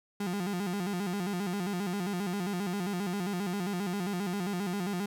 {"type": "tone with vibrato", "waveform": "35% pulse", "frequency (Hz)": 189.7, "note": "F#3", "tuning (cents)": 43, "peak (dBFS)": -29, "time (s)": [0.2, 5.06], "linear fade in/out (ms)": 5, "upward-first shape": "square", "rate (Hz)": 7.5, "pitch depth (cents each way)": 120, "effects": []}